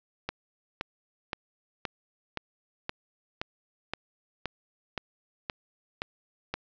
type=click train; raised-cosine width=0.3 ms; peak=-15 dBFS; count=13; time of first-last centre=0.29-6.54 s; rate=1.92 Hz; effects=resampled to 16000 Hz + 9-bit